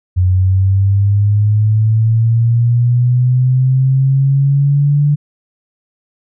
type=linear sweep; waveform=sine; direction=up; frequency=90.4 to 146.8 Hz; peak=-8 dBFS; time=0.16-5.16 s; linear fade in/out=20 ms; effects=none